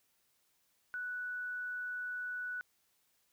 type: tone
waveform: sine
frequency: 1480 Hz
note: F#6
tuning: in tune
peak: -37 dBFS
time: 0.94-2.61 s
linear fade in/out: 0 ms
effects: white hiss -75 dBFS RMS until 3.32 s